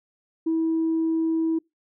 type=tone; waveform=sine; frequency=324.6 Hz; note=E4; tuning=27 cents flat; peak=-19 dBFS; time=0.46-1.59 s; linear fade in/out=10 ms; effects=noise-tail reverb RT60 0.2 s tail -26 dB re dry + tanh soft clip ceiling -17 dBFS